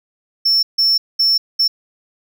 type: tone bursts at uneven times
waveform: triangle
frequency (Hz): 5400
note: E8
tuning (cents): +41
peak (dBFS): -10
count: 4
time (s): 0.45-0.63 / 0.78-0.98 / 1.19-1.38 / 1.59-1.68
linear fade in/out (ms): 10
effects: none